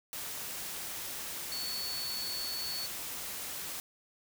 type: tone in noise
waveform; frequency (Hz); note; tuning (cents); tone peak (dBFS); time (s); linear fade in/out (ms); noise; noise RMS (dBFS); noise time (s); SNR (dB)
sine; 4435; C#8; 0; -36; 1.52-2.86; 0; white; -40; 0.13-3.8; +1
effects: none